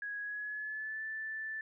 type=tone with pitch glide; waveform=sine; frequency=1661.2 to 1759 Hz; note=G#6 to A6; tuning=0 to -1 cents; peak=-37 dBFS; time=0.02-1.61 s; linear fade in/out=2 ms; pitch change=+99 cents; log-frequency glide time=0.2-1.03 s; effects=none